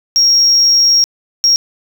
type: tone bursts at uneven times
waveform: sine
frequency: 5588 Hz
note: F8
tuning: in tune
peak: -5 dBFS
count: 2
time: 0.16-1.04 / 1.44-1.56 s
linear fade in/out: 0 ms
effects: tanh soft clip ceiling -4 dBFS + 7-bit